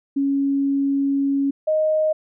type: tone pair in turn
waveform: sine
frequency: 277.2 / 622.3 Hz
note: C#4 / D#5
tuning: 0 / 0 cents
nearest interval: octave + major second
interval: 1400 cents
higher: second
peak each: -17 / -16 dBFS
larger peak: second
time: 0.16-1.51 / 1.67-2.13 s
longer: first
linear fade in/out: 10 ms
effects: none